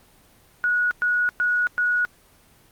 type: tone bursts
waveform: sine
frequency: 1459 Hz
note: F#6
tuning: 25 cents flat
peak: -18 dBFS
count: 4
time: 0.64-2.05 s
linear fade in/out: 0 ms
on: 270 ms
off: 110 ms
effects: pink hiss -55 dBFS RMS until 2.71 s + Opus 24 kbps

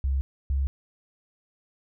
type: tone pair in turn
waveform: sine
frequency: 67.4 / 68.26 Hz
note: C#2 / C#2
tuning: -48 / -26 cents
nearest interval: unison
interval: 22 cents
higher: second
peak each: -22 dBFS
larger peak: neither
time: 0.04-0.21 / 0.5-0.67 s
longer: neither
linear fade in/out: 0 ms
effects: none

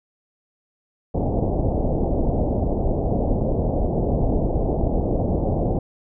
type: low-pass noise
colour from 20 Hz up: pink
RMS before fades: -21 dBFS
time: 1.14-5.79 s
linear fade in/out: 5 ms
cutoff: 750 Hz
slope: 48 dB/octave
effects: none

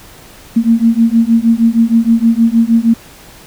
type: beating tone pair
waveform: sine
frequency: 226.2 / 232.6 Hz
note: A3 / A#3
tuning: +48 / -4 cents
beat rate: 6.4 Hz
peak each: -10 dBFS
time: 0.56-2.94 s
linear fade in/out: 10 ms
effects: pink hiss -38 dBFS RMS until 3.46 s

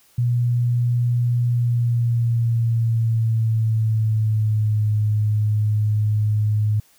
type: tone with pitch glide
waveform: sine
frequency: 120.7 to 106.3 Hz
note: B2 to G#2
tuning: -39 to +41 cents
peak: -16 dBFS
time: 0.18-6.8 s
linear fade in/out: 5 ms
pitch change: -220 cents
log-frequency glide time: 1.46-4.89 s
effects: white hiss -56 dBFS RMS until 6.98 s

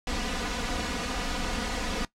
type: noise with comb filter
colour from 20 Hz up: pink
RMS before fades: -30 dBFS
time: 0.07-2.05 s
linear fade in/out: 2 ms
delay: 4.1 ms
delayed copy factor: +1
effects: noise-tail reverb RT60 0.1 s tail -18 dB re dry + low-pass 6000 Hz 12 dB/octave

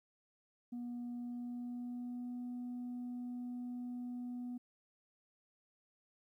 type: tone with pitch glide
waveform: sine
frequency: 241.6 to 245.5 Hz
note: B3 to B3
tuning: -38 to -10 cents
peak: -38 dBFS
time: 0.72-4.58 s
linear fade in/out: 10 ms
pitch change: +28 cents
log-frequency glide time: 1.12-2.36 s
effects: tanh soft clip ceiling -39 dBFS + 13-bit

